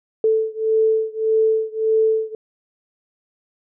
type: beating tone pair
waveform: sine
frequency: 440 / 441.7 Hz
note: A4 / A4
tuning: 0 / +7 cents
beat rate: 1.7 Hz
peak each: -18 / -19 dBFS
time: 0.24-2.35 s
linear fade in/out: 2 ms
effects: none